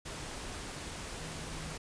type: tone in noise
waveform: sine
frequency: 157.9 Hz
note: D#3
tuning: 26 cents sharp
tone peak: -45 dBFS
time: 1.19-1.74 s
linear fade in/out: 10 ms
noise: pink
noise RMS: -42 dBFS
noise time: 0.05-1.78 s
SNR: -6 dB
effects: resampled to 22050 Hz